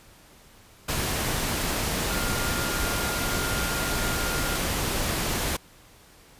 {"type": "tone in noise", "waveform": "sine", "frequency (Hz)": 1409, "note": "F6", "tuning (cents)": 15, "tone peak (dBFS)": -33, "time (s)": [2.1, 4.56], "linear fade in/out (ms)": 10, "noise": "pink", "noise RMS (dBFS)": -27, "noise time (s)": [0.88, 5.57], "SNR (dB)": -9, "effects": ["pink hiss -53 dBFS RMS until 6.39 s", "resampled to 32000 Hz"]}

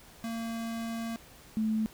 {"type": "tone pair in turn", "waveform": ["square", "sine"], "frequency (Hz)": [228.5, 218.5], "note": ["A#3", "A3"], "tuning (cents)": [-34, -12], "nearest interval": "minor second", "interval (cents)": 78, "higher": "first", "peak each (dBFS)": [-34, -26], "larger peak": "second", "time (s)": [[0.24, 1.16], [1.57, 1.86]], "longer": "first", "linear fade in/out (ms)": 0, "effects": ["pink hiss -54 dBFS RMS until 1.93 s"]}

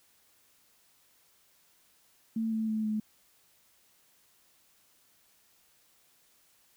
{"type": "tone with pitch steps", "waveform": "sine", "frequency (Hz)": [223.9, 220.8, 217.8, 214.8], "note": ["A3", "A3", "A3", "A3"], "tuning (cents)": [30, 6, -17, -41], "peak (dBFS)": -28, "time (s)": [2.36, 3], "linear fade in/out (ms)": 5, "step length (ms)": 160, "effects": ["white hiss -66 dBFS RMS until 6.76 s"]}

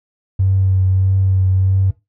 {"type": "tone with vibrato", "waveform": "triangle", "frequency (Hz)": 94.9, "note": "F#2", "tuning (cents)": 44, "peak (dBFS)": -7, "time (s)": [0.39, 1.91], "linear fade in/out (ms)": 10, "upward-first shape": "triangle", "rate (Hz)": 1.6, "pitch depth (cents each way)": 23, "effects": ["noise-tail reverb RT60 0.2 s tail -20 dB re dry", "tanh soft clip ceiling -9 dBFS"]}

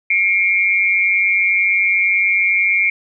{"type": "tone pair together", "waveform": "sine", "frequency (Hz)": [2158, 2349], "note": ["C#7", "D7"], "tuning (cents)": [-47, 0], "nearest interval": "minor second", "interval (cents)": 147, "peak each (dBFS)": -15, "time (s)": [0.1, 2.9], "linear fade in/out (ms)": 5, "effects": []}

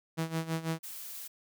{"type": "tone with tremolo", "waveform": "sawtooth", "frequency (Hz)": 162.5, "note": "E3", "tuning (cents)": -24, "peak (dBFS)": -25, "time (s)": [0.17, 0.79], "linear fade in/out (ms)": 20, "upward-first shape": "sine", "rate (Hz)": 6.1, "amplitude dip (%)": 80}
{"type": "noise", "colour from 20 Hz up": "blue", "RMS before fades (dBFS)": -43, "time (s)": [0.83, 1.28], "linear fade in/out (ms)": 10}
{"effects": []}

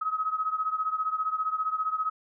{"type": "beating tone pair", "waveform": "sine", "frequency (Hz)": [1269, 1284], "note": ["D#6", "E6"], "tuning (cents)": [34, -46], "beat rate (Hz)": 15, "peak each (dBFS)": [-28, -31], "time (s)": [0.01, 2.1], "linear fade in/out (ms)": 10, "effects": []}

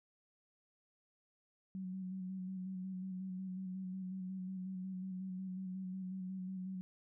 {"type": "tone with vibrato", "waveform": "sine", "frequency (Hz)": 186.9, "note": "F#3", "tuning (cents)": 18, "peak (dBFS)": -40, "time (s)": [1.75, 6.81], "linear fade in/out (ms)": 0, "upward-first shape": "square", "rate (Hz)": 5.5, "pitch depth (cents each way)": 25, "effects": []}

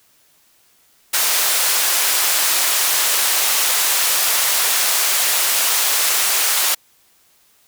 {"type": "band-pass noise", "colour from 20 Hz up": "white", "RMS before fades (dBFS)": -17, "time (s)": [1.13, 6.75], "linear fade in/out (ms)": 10, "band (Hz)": [630, 16000], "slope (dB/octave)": 12, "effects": ["white hiss -56 dBFS RMS until 7.67 s"]}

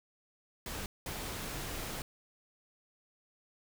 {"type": "noise bursts at uneven times", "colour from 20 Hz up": "pink", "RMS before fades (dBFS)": -40, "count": 2, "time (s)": [[0.66, 0.86], [1.06, 2.02]], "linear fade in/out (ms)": 2, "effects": []}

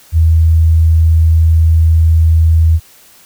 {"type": "tone", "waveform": "sine", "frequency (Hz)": 81, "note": "E2", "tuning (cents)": -30, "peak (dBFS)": -5, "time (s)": [0.12, 2.8], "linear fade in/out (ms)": 50, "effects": ["white hiss -43 dBFS RMS until 3.25 s"]}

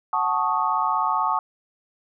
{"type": "chord", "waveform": "sine", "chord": "D# half-diminished seventh", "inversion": "first", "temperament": "equal", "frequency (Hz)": [740, 880, 1108.7, 1244.5], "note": ["F#5", "A5", "C#6", "D#6"], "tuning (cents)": [0, 0, 0, 0], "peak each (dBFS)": [-28, -24, -24, -26], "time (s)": [0.13, 1.39], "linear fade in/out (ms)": 2, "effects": []}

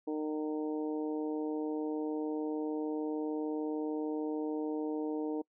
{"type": "harmonic tone", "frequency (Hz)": 153.3, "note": "D#3", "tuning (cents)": -25, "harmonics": [2, 3, 4, 5, 6], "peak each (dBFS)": [-34, -37, -47, -48, -49], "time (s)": [0.07, 5.42], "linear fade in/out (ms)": 10, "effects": ["noise-tail reverb RT60 0.1 s tail -26 dB re dry"]}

